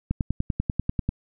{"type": "click train", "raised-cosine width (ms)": 5, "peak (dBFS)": -11, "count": 11, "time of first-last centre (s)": [0.11, 1.09], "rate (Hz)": 10.2, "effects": []}